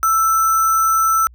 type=tone with sample-and-hold; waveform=sine; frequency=1330 Hz; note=E6; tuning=15 cents sharp; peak=-12 dBFS; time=0.03-1.27 s; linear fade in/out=0 ms; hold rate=7350 Hz; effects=added 60 Hz sine -41 dBFS peak until 1.34 s